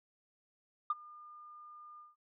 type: tone with ADSR envelope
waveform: sine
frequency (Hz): 1208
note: D6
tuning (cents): +48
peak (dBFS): -26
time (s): 0.9-2.16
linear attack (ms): 4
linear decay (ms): 31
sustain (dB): -24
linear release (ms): 170
effects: tanh soft clip ceiling -23 dBFS